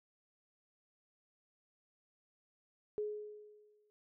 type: tone with exponential decay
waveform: sine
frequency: 420.9 Hz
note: G#4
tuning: 23 cents sharp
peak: -33 dBFS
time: 2.98-3.9 s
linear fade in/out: 0 ms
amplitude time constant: 200 ms
effects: none